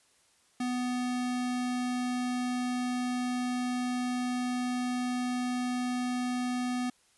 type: tone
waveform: square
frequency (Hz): 248.4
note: B3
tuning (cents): +10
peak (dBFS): -30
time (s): 0.6-6.9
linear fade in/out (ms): 5
effects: white hiss -66 dBFS RMS until 7.17 s + resampled to 24000 Hz